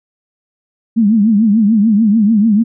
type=tone with vibrato; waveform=sine; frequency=214.7 Hz; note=A3; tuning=42 cents flat; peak=-7 dBFS; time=0.96-2.64 s; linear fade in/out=20 ms; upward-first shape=triangle; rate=6.8 Hz; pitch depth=160 cents each way; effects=none